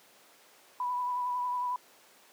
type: tone with vibrato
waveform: sine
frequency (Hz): 987.8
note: B5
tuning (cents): 0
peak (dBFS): -29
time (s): 0.8-1.76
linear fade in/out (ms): 2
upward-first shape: triangle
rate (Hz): 11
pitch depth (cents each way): 27
effects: pink hiss -58 dBFS RMS until 2.32 s + high-pass 400 Hz 12 dB/octave